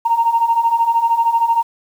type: beating tone pair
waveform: sine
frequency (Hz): 915 / 928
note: A#5 / A#5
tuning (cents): -32 / -8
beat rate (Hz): 13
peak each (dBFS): -17 / -13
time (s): 0.05-1.63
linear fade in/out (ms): 10
effects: tanh soft clip ceiling -5 dBFS + 7-bit